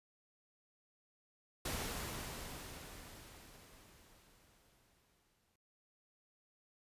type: noise with exponential decay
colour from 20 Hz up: pink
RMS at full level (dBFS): -39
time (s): 1.65-5.56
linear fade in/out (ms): 5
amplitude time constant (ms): 850
effects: noise-tail reverb RT60 0.3 s tail -24 dB re dry + resampled to 32000 Hz